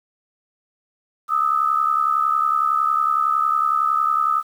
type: tone pair together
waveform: sine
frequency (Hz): 1229.1 / 1300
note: D#6 / E6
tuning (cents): -22 / -24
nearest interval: minor second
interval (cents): 98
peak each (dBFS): -19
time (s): 1.28-4.43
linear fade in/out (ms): 50
effects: 8-bit